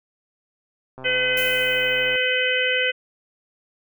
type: click train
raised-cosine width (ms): 1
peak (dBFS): -25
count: 154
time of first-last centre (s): 0.98-2.157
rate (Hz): 130
type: harmonic tone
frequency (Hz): 507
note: B4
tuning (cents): +45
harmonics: 1 / 3 / 4 / 5 / 6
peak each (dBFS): -25 / -25 / -25 / -25 / -25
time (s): 1.04-2.92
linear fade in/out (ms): 20
type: noise with exponential decay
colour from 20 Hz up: violet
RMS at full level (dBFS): -29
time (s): 1.37-2.43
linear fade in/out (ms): 2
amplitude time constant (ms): 230
effects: none